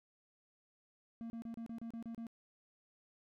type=tone bursts; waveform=triangle; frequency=229.8 Hz; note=A#3; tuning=25 cents flat; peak=-40 dBFS; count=9; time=1.21-2.268 s; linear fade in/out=0 ms; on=90 ms; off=31 ms; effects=none